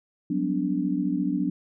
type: tone cluster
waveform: sine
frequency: 181.5 / 195.8 / 250.3 / 290.1 Hz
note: F#3 / G3 / B3 / D4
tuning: -33 / -2 / +23 / -21 cents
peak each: -29 / -32 / -29 / -26 dBFS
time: 0.3-1.5 s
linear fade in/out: 5 ms
effects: none